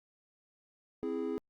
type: chord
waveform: triangle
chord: C augmented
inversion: none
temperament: equal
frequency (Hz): 261.6 / 329.6 / 415.3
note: C4 / E4 / G#4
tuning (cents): 0 / 0 / 0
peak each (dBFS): -36 / -36 / -34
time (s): 1.03-1.38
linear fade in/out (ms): 0
effects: Opus 48 kbps